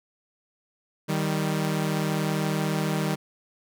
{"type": "tone pair together", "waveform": "sawtooth", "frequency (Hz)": [155.56, 195.99], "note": ["D#3", "G3"], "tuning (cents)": [0, 0], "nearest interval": "major third", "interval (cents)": 400, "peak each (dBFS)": [-22, -24], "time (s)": [1.08, 3.16], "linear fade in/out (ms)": 20, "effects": []}